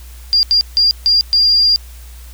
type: tone bursts at uneven times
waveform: sine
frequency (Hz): 4795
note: D8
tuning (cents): +35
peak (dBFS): -8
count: 5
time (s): 0.33-0.43 / 0.51-0.61 / 0.77-0.91 / 1.06-1.21 / 1.33-1.76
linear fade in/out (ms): 0
effects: added 60 Hz sine -32 dBFS peak until 2.33 s + white hiss -43 dBFS RMS until 2.33 s